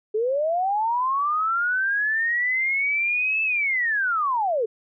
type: linear two-way sweep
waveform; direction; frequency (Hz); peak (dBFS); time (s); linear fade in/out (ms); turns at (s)
sine; up then down; 414.6 to 2637 to 414.6; -20; 0.14-4.66; 10; 3.43
effects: none